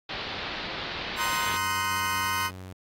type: low-pass noise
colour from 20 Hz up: white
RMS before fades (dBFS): -35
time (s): 0.09-1.57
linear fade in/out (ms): 5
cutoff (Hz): 4300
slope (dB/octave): 48
type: chord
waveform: 30% pulse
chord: C half-diminished seventh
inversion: third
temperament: just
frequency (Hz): 941.9 / 1046.5 / 1255.8 / 1507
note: Bb5 / C6 / Eb6 / Gb6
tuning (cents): +18 / 0 / +16 / +31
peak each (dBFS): -30 / -27 / -30 / -29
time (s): 1.16-2.51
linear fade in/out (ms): 50
type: tone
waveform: sawtooth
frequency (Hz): 93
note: F#2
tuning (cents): +9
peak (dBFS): -35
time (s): 1.46-2.73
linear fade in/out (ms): 5
effects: AAC 48 kbps